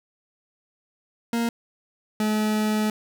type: tone pair in turn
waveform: 40% pulse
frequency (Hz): 233.1 / 214.1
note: A#3 / A3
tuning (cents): 0 / -47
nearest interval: minor second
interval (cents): 147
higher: first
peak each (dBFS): -21 / -20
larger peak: second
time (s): 1.33-1.49 / 2.2-2.9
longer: second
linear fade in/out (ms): 2
effects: none